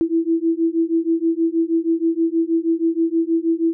sine beating tone pair, 326.9 / 333.2 Hz, E4 / E4, -14 / +19 cents, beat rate 6.3 Hz, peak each -19 dBFS, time 0.01-3.73 s, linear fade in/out 0 ms, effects none

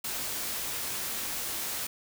white noise with comb filter, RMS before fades -34 dBFS, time 0.04-1.87 s, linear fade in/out 5 ms, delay 20 ms, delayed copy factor -0.5, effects none

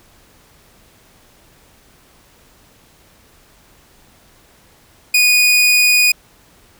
sawtooth tone, 2470 Hz, D#7, 13 cents flat, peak -6 dBFS, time 5.14-6.12 s, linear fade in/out 5 ms, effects pink hiss -50 dBFS RMS until 6.79 s

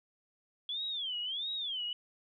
sine tone with vibrato, 3322 Hz, G#7, in tune, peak -34 dBFS, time 0.69-1.93 s, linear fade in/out 2 ms, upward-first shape sine, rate 1.5 Hz, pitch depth 240 cents each way, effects none

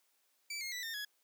20% pulse tone with pitch steps, 2318 / 2138 / 1971.8 / 1818.7 / 1677.4 Hz, D7 / C7 / B6 / A#6 / G#6, -23 / +37 / -3 / -43 / +17 cents, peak -34 dBFS, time 0.5-1.05 s, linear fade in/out 5 ms, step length 110 ms, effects white hiss -75 dBFS RMS until 1.23 s + high-pass 300 Hz 12 dB/octave

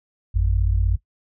sine tone pair together, 53.22 / 89.5 Hz, G#1 / F2, +43 / +43 cents, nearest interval major sixth, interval 900 cents, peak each -18 / -21 dBFS, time 0.34-0.97 s, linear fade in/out 20 ms, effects noise-tail reverb RT60 0.1 s tail -18 dB re dry

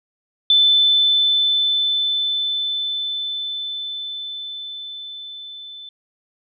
sine tone with level ramp, 3520 Hz, A7, in tune, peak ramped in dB -10 to -34 dBFS, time 0.5-5.89 s, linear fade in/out 2 ms, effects none

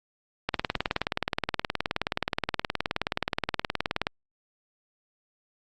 click train, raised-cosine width 0.3 ms, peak -9 dBFS, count 69, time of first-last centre 0.49-4.069 s, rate 19 Hz, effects Opus 48 kbps

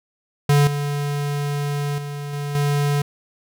square tone with level steps, 144.3 Hz, D3, 30 cents flat, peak -13 / -22 / -28 / -25 / -18 dBFS, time 0.49-3.02 s, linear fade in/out 5 ms, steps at 0.67 / 1.98 / 2.33 / 2.55 s, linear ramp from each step 2 ms, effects none

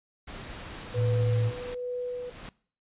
pink noise, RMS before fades -41 dBFS, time 0.27-1.75 s, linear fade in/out 10 ms
sine tone, 112.3 Hz, A2, 36 cents sharp, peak -23 dBFS, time 0.94-1.52 s, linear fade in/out 50 ms
sine tone with tremolo, 493.9 Hz, B4, in tune, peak -29 dBFS, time 0.94-2.3 s, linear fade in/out 5 ms, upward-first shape sine, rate 1.2 Hz, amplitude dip 55%
pink noise with exponential growth, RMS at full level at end -41 dBFS, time 1.47-2.49 s, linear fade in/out 0 ms, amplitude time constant 220 ms
effects noise-tail reverb RT60 0.5 s tail -22 dB re dry + resampled to 8000 Hz

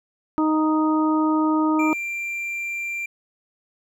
harmonic tone, 311.1 Hz, D#4, in tune, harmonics 1 / 2 / 3 / 4, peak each -18 / -31 / -26 / -27 dBFS, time 0.38-1.93 s, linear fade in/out 0 ms
triangle tone, 2368 Hz, D7, 14 cents sharp, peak -24 dBFS, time 1.79-3.06 s, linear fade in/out 5 ms
effects none

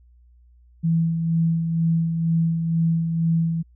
sine tone with tremolo, 164.81 Hz, E3, in tune, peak -16 dBFS, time 0.83-3.63 s, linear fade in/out 20 ms, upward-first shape sine, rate 2.1 Hz, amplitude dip 45%, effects added 60 Hz sine -50 dBFS peak until 3.75 s

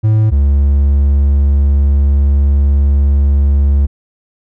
triangle tone pair in turn, 108.7 / 70.26 Hz, A2 / C#2, -21 / +24 cents, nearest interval minor sixth, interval 755 cents, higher first, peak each -5 dBFS, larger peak neither, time 0.03-0.31 / 0.31-3.87 s, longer second, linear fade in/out 20 ms, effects none

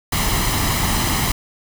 pink noise with comb filter, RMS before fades -19 dBFS, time 0.12-1.32 s, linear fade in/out 5 ms, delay 0.99 ms, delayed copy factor +0.55, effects none

